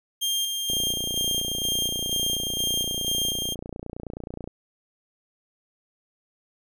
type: tone with tremolo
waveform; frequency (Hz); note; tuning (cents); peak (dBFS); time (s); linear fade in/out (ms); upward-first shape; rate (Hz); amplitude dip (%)
sawtooth; 3200; G7; +35; -20; 0.21-3.55; 20; square; 2.1; 35
type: click train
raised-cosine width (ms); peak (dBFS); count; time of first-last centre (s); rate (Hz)
2; -21; 112; 0.7-4.476; 29.4
effects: none